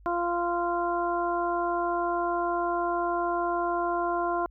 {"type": "harmonic tone", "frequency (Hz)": 346.5, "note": "F4", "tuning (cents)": -14, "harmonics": [1, 2, 3, 4], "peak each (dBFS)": [-30, -29, -30, -35], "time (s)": [0.06, 4.46], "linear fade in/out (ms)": 0, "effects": ["added 50 Hz sine -50 dBFS peak until 4.5 s"]}